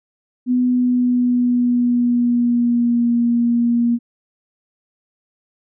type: tone with pitch glide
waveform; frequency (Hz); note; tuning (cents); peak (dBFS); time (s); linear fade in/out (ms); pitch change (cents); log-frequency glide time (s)
sine; 249.2 to 236.8; B3 to A#3; +16 to +27; -13; 0.46-3.99; 50; -89; 0.62-3.12
effects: none

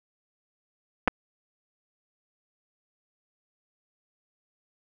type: clicks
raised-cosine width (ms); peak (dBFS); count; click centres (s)
0.5; -7; 2; 1.076 / 1.08
effects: none

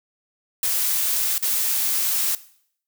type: noise with dropouts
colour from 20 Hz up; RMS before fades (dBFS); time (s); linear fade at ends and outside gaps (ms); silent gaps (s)
blue; -22; 0.63-2.35; 2; 1.381-1.425
effects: noise-tail reverb RT60 0.6 s tail -17 dB re dry

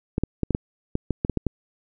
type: clicks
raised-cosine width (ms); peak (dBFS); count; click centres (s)
3; -9; 11; 0.181 / 0.236 / 0.433 / 0.507 / 0.549 / 0.954 / 1.107 / 1.249 / 1.297 / 1.373 / 1.467
effects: none

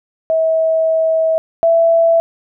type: tone pair in turn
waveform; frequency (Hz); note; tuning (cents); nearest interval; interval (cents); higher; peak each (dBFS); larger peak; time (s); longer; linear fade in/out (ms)
sine; 645 / 664.7; E5 / E5; -38 / +14; minor second; 52; second; -11 / -8; second; 0.3-1.38 / 1.63-2.2; first; 0
effects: none

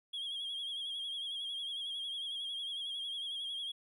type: tone with vibrato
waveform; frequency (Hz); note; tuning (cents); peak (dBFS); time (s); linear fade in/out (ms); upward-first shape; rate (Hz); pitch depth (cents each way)
triangle; 3275; G#7; -25; -35; 0.13-3.72; 10; sine; 11; 54
effects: tanh soft clip ceiling -32 dBFS

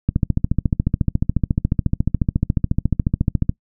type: click train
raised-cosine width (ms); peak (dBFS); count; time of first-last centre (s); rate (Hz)
5; -4; 49; 0.09-3.494; 14.1
effects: noise-tail reverb RT60 0.1 s tail -22 dB re dry

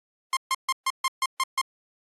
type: tone bursts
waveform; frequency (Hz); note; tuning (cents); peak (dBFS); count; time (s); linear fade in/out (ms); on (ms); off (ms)
sawtooth; 1059; C6; +21; -18; 8; 0.33-1.614; 2; 38; 140
effects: AAC 32 kbps

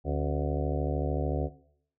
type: harmonic tone with a mistuned harmonic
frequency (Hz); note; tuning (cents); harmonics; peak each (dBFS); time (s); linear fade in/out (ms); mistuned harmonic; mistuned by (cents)
73.42; D2; 0; 1 / 2 / 4 / 5 / 6 / 7 / 8 / 9 / 10; -30 / -33 / -36 / -37 / -38 / -38 / -39 / -40 / -40; 0.04-1.5; 50; 4; -150
effects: noise-tail reverb RT60 0.6 s tail -17 dB re dry

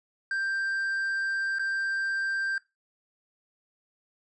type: tone with dropouts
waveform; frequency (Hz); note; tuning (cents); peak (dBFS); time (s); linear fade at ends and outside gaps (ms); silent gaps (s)
triangle; 1577; G6; +10; -25; 0.31-2.58; 2; 1.586-1.594
effects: noise-tail reverb RT60 0.2 s tail -18 dB re dry + resampled to 22050 Hz

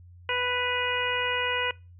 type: harmonic tone with a mistuned harmonic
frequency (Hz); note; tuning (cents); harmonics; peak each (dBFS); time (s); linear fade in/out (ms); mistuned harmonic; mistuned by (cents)
494.6; B4; +3; 1 / 2 / 3 / 4 / 5 / 6; -32 / -32 / -32 / -32 / -32 / -32; 0.29-1.71; 2; 6; -43
effects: noise-tail reverb RT60 0.3 s tail -24 dB re dry + added 88 Hz sine -47 dBFS peak until 1.99 s

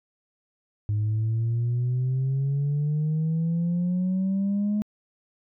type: exponential sweep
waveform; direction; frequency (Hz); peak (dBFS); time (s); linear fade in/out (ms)
sine; up; 103.83 to 211.4; -20; 0.89-4.82; 0
effects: tanh soft clip ceiling -20 dBFS

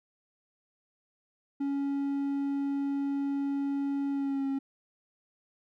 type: tone with pitch glide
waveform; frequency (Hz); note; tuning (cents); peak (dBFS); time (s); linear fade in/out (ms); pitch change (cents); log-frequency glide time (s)
triangle; 279.3 to 272.4; C#4 to C#4; +13 to -30; -26; 1.6-4.59; 10; -43; 4.11-4.47
effects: none

